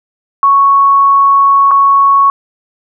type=tone with dropouts; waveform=sine; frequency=1108.7 Hz; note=C#6; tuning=in tune; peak=-4 dBFS; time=0.43-2.3 s; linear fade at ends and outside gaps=1 ms; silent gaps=1.71-1.714 s; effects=none